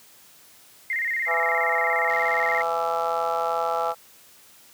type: tone with vibrato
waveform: sine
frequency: 1975.5 Hz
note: B6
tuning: in tune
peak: -23 dBFS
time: 0.9-2.62 s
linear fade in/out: 2 ms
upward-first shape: square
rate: 17 Hz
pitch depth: 100 cents each way
type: harmonic tone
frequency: 166.9 Hz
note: E3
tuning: 22 cents sharp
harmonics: 3 / 4 / 5 / 6 / 7 / 8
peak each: -30 / -28 / -27 / -37 / -32 / -29 dBFS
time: 1.26-3.95 s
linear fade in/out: 50 ms
type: click train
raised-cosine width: 0.2 ms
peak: -24 dBFS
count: 151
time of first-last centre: 2.1-3.918 s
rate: 82.5 Hz
effects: white hiss -52 dBFS RMS until 4.73 s + high-pass 80 Hz 12 dB/octave